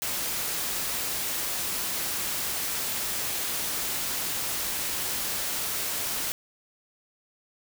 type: noise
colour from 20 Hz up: white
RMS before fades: -30 dBFS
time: 0.02-6.32 s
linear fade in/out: 0 ms
effects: none